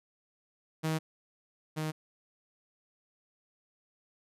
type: tone pair in turn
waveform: sawtooth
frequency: 158.4 / 155.68 Hz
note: D#3 / D#3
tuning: +31 / +1 cents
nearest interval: unison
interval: 30 cents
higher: first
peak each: -25 / -28 dBFS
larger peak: first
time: 0.83-0.99 / 1.76-1.92 s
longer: neither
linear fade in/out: 20 ms
effects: resampled to 32000 Hz